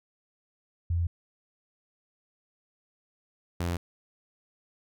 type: tone pair in turn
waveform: sine / sawtooth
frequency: 85.4 / 86.59 Hz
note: F2 / F2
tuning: -38 / -14 cents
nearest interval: unison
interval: 24 cents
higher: second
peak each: -24 / -24 dBFS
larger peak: neither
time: 0.9-1.07 / 3.6-3.77 s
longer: neither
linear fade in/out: 5 ms
effects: none